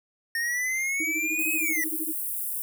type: linear two-way sweep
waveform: square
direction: up then down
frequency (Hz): 1825 to 2567 to 1923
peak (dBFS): -26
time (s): 0.35-1.84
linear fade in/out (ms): 2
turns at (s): 1.54
type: tone with tremolo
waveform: sine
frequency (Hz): 316.6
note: D#4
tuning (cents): +30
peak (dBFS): -29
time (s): 1-2.13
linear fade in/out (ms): 0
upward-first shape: sine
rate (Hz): 13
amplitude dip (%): 100
type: high-pass noise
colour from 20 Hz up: white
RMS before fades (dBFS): -31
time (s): 1.39-2.62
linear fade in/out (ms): 0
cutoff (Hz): 9100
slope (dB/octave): 48
effects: none